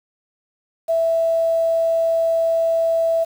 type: tone with quantisation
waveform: sine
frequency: 659.3 Hz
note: E5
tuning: in tune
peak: -15 dBFS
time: 0.88-3.25 s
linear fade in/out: 20 ms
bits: 7
effects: none